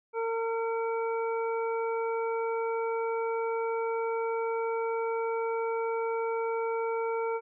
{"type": "harmonic tone", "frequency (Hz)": 455.8, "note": "A#4", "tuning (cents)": -39, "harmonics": [1, 2, 3, 5], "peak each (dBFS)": [-29, -35, -39, -43], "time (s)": [0.13, 7.41], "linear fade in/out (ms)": 50, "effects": []}